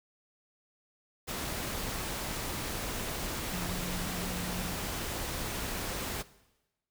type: tone in noise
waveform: sine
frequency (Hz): 179.4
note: F3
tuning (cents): +47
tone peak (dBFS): -36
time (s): 3.52-4.73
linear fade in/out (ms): 20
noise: pink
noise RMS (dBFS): -36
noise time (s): 1.27-6.23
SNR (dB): -3
effects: noise-tail reverb RT60 1.0 s tail -18 dB re dry